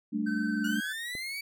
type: chord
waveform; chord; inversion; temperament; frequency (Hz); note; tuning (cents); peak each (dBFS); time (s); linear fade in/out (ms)
sine; G suspended second; none; equal; 196 / 220 / 293.7; G3 / A3 / D4; 0 / 0 / 0; -35 / -30 / -33; 0.12-0.81; 20
type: tone with vibrato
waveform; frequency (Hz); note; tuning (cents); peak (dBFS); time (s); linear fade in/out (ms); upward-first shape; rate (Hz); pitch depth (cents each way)
triangle; 1534; G6; -38; -33; 0.26-0.93; 10; sine; 18; 19
type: linear sweep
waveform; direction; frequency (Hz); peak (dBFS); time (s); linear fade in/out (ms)
30% pulse; up; 1430 to 2302; -32; 0.64-1.41; 5
type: click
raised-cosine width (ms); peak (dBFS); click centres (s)
2; -29; 1.152
effects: none